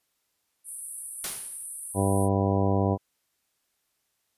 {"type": "band-pass noise", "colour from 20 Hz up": "white", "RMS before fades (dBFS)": -39, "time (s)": [0.64, 2.29], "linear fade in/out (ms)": 50, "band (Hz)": [8900, 11000], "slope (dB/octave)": 96}
{"type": "noise with exponential decay", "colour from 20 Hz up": "white", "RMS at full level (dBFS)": -30, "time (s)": [1.24, 1.66], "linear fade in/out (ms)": 2, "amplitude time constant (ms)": 90}
{"type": "harmonic tone", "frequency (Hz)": 98, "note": "G2", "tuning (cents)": 0, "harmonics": [1, 2, 3, 4, 5, 6, 7, 8, 10], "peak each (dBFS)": [-25, -28, -30, -31, -32, -33, -33, -34, -35], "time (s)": [1.94, 2.98], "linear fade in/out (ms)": 50}
{"effects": ["white hiss -75 dBFS RMS until 4.37 s", "resampled to 32000 Hz"]}